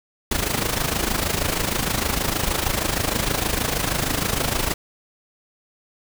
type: noise with amplitude modulation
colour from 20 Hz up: pink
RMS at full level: -20 dBFS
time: 0.31-4.74 s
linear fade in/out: 5 ms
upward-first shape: sine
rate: 26.4 Hz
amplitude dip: 70%
effects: none